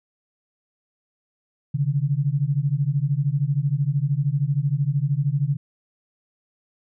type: beating tone pair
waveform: sine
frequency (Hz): 135.4 / 148.4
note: C#3 / D3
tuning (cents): -40 / +18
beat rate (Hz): 13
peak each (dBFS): -22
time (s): 1.74-5.57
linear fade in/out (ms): 10
effects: none